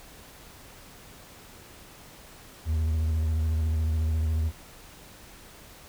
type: tone with vibrato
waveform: triangle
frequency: 79.2 Hz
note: D#2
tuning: 31 cents sharp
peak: -21 dBFS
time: 2.65-4.52 s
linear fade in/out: 50 ms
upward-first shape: sine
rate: 14 Hz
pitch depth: 41 cents each way
effects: pink hiss -49 dBFS RMS until 5.88 s